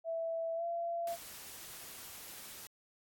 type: tone with pitch glide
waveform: sine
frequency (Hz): 659.3 to 681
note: E5 to F5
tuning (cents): 0 to -44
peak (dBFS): -34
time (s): 0.04-1.17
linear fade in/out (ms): 50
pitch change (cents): +56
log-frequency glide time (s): 0.55-0.64
type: noise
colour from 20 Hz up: white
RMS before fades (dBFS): -49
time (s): 1.07-2.67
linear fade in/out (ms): 2
effects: AAC 64 kbps